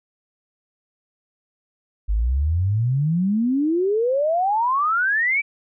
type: exponential sweep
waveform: sine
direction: up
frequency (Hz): 49 to 2349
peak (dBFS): -17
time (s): 2.08-5.42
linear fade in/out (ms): 20
effects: none